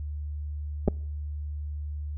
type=clicks; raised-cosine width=2 ms; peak=-10 dBFS; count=2; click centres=0.878 / 0.883 s; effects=noise-tail reverb RT60 0.7 s tail -26 dB re dry + added 74 Hz sine -31 dBFS peak until 2.17 s